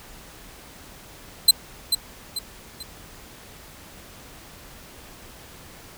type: tone with echo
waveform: sawtooth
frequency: 4069 Hz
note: C8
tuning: 49 cents flat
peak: -6 dBFS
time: 1.48-1.51 s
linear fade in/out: 5 ms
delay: 440 ms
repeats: 3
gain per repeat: -8 dB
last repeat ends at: 2.83 s
effects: pink hiss -45 dBFS RMS until 5.97 s